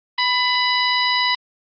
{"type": "harmonic tone with a mistuned harmonic", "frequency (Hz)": 987.8, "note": "B5", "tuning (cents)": 0, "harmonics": [1, 2, 3, 4, 5], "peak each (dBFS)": [-21, -21, -25, -23, -25], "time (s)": [0.18, 1.35], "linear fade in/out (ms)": 5, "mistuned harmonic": 2, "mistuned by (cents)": 26, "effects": ["Opus 24 kbps"]}